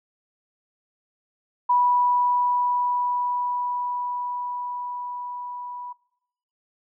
sine tone with level ramp, 981 Hz, B5, 12 cents flat, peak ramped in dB -16 to -33 dBFS, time 1.69-5.93 s, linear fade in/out 10 ms, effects noise-tail reverb RT60 0.8 s tail -21 dB re dry

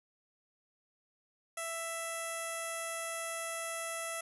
15% pulse tone with low-pass filter, 662 Hz, E5, 7 cents sharp, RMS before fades -39 dBFS, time 1.57-4.21 s, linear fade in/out 5 ms, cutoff 10000 Hz, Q 6, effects none

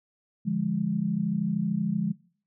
sine chord, D diminished, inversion none, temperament equal, 146.83 / 174.61 / 207.7 Hz, D3 / F3 / Ab3, 0 / 0 / 0 cents, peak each -33 / -28 / -27 dBFS, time 0.45-2.13 s, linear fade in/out 20 ms, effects noise-tail reverb RT60 0.5 s tail -23 dB re dry

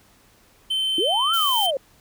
triangle tone with pitch glide, 3085 to 3105 Hz, G7 to G7, -28 to -17 cents, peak -19 dBFS, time 0.7-1.71 s, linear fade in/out 10 ms, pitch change +11 cents, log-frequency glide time 1.44-1.57 s
sine linear two-way sweep, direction up then down, 303 to 1396.9 to 509 Hz, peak -21 dBFS, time 0.98-1.77 s, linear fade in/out 2 ms, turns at 1.34 s
violet noise, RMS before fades -29 dBFS, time 1.33-1.67 s, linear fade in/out 10 ms
effects pink hiss -56 dBFS RMS until 2 s

